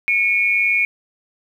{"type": "tone pair together", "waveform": "sine", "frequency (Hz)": [2213, 2415], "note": ["C#7", "D7"], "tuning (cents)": [-3, 48], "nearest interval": "major second", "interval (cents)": 151, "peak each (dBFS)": -17, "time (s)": [0.08, 0.85], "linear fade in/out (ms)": 0, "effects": ["8-bit"]}